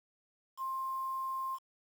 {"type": "tone with quantisation", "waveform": "sine", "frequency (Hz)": 1057, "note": "C6", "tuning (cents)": 17, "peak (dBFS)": -34, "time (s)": [0.57, 1.59], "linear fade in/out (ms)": 50, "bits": 9, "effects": []}